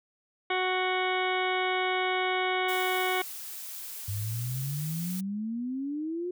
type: harmonic tone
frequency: 370 Hz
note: F#4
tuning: in tune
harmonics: 1 / 2 / 3 / 4 / 5 / 6 / 8 / 9 / 10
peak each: -31 / -31 / -35 / -36 / -40 / -32 / -39 / -41 / -42 dBFS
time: 0.5-3.22 s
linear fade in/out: 5 ms
type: noise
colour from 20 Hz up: blue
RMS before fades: -40 dBFS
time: 2.68-5.21 s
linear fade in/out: 10 ms
type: exponential sweep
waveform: sine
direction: up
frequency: 98 to 364.3 Hz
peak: -30 dBFS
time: 4.08-6.31 s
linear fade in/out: 5 ms
effects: none